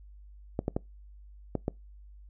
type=clicks; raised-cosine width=2 ms; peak=-15 dBFS; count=5; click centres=0.591 / 0.681 / 0.765 / 1.553 / 1.681 s; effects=noise-tail reverb RT60 0.2 s tail -24 dB re dry + added 50 Hz sine -48 dBFS peak until 2.29 s